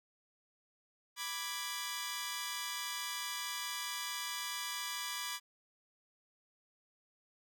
10% pulse chord, G# diminished, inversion first, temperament equal, 987.8 / 1174.7 / 1661.2 Hz, B5 / D6 / G#6, 0 / 0 / 0 cents, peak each -34 dBFS, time 1.16-5.4 s, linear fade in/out 50 ms, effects none

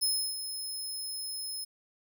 20% pulse tone with ADSR envelope, 5170 Hz, E8, 34 cents flat, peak -20 dBFS, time 0.01-1.65 s, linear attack 19 ms, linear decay 320 ms, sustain -10 dB, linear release 16 ms, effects none

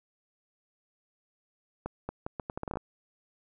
accelerating click train, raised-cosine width 1 ms, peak -20 dBFS, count 12, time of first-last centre 1.86-2.772 s, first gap 230 ms, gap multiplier 0.76, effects none

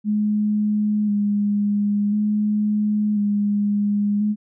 sine tone with vibrato, 207.7 Hz, G#3, in tune, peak -17 dBFS, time 0.04-4.36 s, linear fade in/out 50 ms, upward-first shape square, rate 0.48 Hz, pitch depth 21 cents each way, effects none

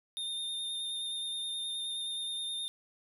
square tone with vibrato, 3642 Hz, A#7, 41 cents flat, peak -35 dBFS, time 0.17-2.68 s, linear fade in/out 0 ms, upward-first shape sine, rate 9.5 Hz, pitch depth 16 cents each way, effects none

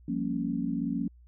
sine chord, G half-diminished seventh, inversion third, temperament equal with one note detuned, 174.61 / 196 / 231.3 / 277.2 Hz, F3 / G3 / Bb3 / Db4, 0 / 0 / -13 / 0 cents, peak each -34 / -37 / -32 / -32 dBFS, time 0.08-1.08 s, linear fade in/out 5 ms, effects added 60 Hz sine -52 dBFS peak until 1.27 s

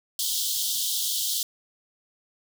pink high-pass noise, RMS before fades -27 dBFS, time 0.19-1.43 s, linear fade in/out 2 ms, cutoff 3100 Hz, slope 96 dB/octave, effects none

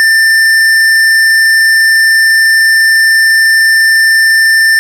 sine tone with hard clipping, 1787 Hz, A6, 26 cents sharp, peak -6 dBFS, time 0-4.79 s, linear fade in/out 0 ms, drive 12 dB, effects none

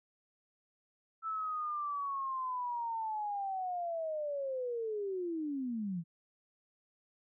sine linear sweep, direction down, 1325 to 160 Hz, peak -34 dBFS, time 1.22-6.04 s, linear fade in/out 50 ms, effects none

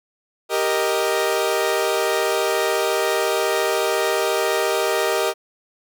sawtooth chord, Eb major, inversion first, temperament equal, 392 / 466.2 / 622.3 Hz, G4 / Bb4 / Eb5, 0 / 0 / 0 cents, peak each -19 dBFS, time 0.49-5.34 s, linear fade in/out 50 ms, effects none

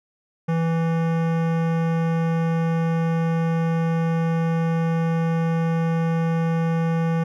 sine tone with hard clipping, 164.81 Hz, E3, in tune, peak -21 dBFS, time 0.48-7.24 s, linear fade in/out 10 ms, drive 18 dB, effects none

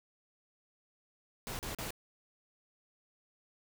pink noise bursts, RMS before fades -40 dBFS, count 3, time 1.47-1.906 s, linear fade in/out 0 ms, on 120 ms, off 38 ms, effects none

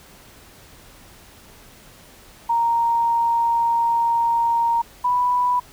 sine tone pair in turn, 931 / 986.4 Hz, A#5 / B5, -2 / -2 cents, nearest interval minor second, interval 100 cents, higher second, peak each -16 dBFS, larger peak neither, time 2.49-4.82 / 5.04-5.6 s, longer first, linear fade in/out 10 ms, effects pink hiss -47 dBFS RMS until 5.72 s

